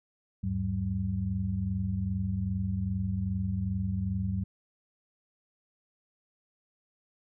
sine tone cluster, 78.1 / 100.6 / 190.8 Hz, D#2 / G2 / G3, +7 / +45 / -47 cents, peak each -35 / -31 / -32 dBFS, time 0.43-4.44 s, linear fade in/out 10 ms, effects none

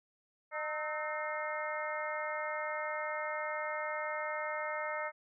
harmonic tone with a mistuned harmonic, 304.2 Hz, D#4, 39 cents flat, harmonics 2 / 3 / 4 / 5 / 6 / 7, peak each -39 / -42 / -41 / -47 / -43 / -42 dBFS, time 0.51-5.12 s, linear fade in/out 50 ms, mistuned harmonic 4, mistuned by +97 cents, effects none

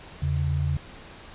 sine tone pair together, 83.3 / 140.09 Hz, E2 / C#3, +19 / +19 cents, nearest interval major sixth, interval 900 cents, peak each -25 dBFS, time 0.22-0.77 s, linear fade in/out 5 ms, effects pink hiss -45 dBFS RMS until 1.34 s + resampled to 8000 Hz

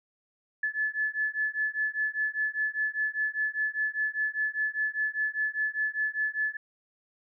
sine beating tone pair, 1724 / 1729 Hz, A6 / A6, -36 / -31 cents, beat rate 5 Hz, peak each -30 dBFS, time 0.63-6.57 s, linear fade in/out 5 ms, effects none

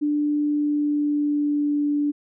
sine tone with pitch glide, 295.3 to 291.9 Hz, D4 to D4, +10 to -10 cents, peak -19 dBFS, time 0.01-2.12 s, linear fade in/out 20 ms, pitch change -20 cents, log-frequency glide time 0.42-1.88 s, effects none

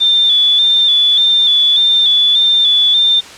sine tone with vibrato, 3520 Hz, A7, in tune, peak -7 dBFS, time 0-3.21 s, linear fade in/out 20 ms, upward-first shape square, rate 1.7 Hz, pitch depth 35 cents each way, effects white hiss -33 dBFS RMS until 3.37 s + low-pass 6000 Hz 12 dB/octave

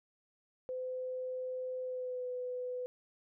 sine tone with pitch glide, 510 to 499.5 Hz, C5 to B4, -44 to +20 cents, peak -36 dBFS, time 0.69-2.86 s, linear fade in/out 0 ms, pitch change -36 cents, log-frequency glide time 1.82-2.27 s, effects none

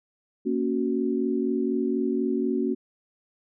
sine chord, F# major, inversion first, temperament equal, 233.1 / 277.2 / 370 Hz, A#3 / C#4 / F#4, 0 / 0 / 0 cents, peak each -27 dBFS, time 0.45-2.75 s, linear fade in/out 20 ms, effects none

